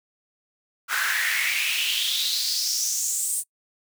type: noise with high-pass filter sweep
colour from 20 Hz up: pink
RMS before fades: -25 dBFS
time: 0.88-3.44 s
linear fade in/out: 50 ms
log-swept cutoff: 1400 to 9100 Hz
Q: 5.1
effects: noise-tail reverb RT60 0.1 s tail -25 dB re dry